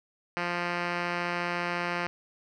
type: tone with low-pass filter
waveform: 5% pulse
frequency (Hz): 174.61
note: F3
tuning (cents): 0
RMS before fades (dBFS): -31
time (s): 0.37-2.07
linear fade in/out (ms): 0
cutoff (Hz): 3200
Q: 1.5
effects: none